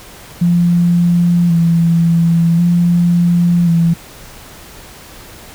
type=tone with vibrato; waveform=sine; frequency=170.4 Hz; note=F3; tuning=42 cents flat; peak=-8 dBFS; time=0.41-3.94 s; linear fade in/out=10 ms; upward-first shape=square; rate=0.46 Hz; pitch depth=29 cents each way; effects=pink hiss -36 dBFS RMS until 5.54 s